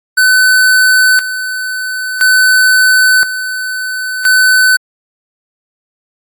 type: tone with tremolo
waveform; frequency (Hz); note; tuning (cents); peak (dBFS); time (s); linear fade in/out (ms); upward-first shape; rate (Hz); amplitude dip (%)
square; 1511; F#6; +36; -6; 0.17-4.77; 10; square; 0.49; 70
effects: AAC 64 kbps